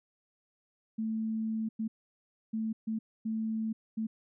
sine tone bursts at uneven times, 221 Hz, A3, 8 cents sharp, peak -30 dBFS, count 6, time 0.98-1.69 / 1.79-1.88 / 2.53-2.73 / 2.87-2.99 / 3.25-3.73 / 3.97-4.07 s, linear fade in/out 10 ms, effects none

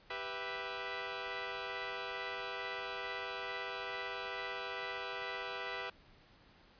10% pulse chord, E minor, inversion first, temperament equal, 392 / 493.9 / 659.3 Hz, G4 / B4 / E5, 0 / 0 / 0 cents, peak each -36 / -34 / -36 dBFS, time 0.1-5.9 s, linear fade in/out 5 ms, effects pink hiss -63 dBFS RMS until 6.79 s + resampled to 11025 Hz

